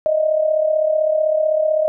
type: tone with amplitude modulation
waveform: sine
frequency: 622.3 Hz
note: D#5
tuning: in tune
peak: -11 dBFS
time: 0.06-1.88 s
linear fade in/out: 0 ms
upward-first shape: sine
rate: 35.8 Hz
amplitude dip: 65%
effects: none